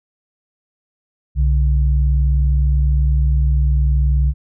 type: tone pair together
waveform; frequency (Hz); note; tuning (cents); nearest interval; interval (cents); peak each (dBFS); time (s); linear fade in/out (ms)
sine; 64.28 / 143.8; C2 / D3; -30 / -36; octave + major second; 1394; -12 / -21; 1.35-4.34; 50
effects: none